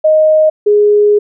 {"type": "tone pair in turn", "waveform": "sine", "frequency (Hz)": [622.3, 415.3], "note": ["D#5", "G#4"], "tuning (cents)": [0, 0], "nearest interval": "perfect fifth", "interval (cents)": 700, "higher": "first", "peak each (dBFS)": -5, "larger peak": "neither", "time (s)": [[0.04, 0.5], [0.66, 1.19]], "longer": "second", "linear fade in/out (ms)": 10, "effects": []}